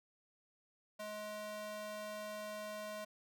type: tone with high-pass filter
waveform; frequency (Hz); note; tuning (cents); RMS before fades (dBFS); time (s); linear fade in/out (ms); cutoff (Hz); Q
square; 211.1; G#3; +29; -45; 0.99-3.05; 10; 530; 1.5
effects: none